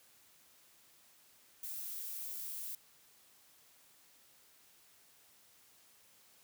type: noise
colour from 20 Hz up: violet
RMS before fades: -43 dBFS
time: 1.63-2.75 s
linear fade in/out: 2 ms
effects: white hiss -65 dBFS RMS until 6.43 s + high-pass 60 Hz 12 dB/octave